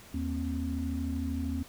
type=tone cluster; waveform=sine; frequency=79.8 / 234.2 / 267.4 Hz; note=D#2 / A#3 / C4; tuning=+44 / +8 / +38 cents; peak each=-33 / -37 / -34 dBFS; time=0.14-1.63 s; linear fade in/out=5 ms; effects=pink hiss -52 dBFS RMS until 1.68 s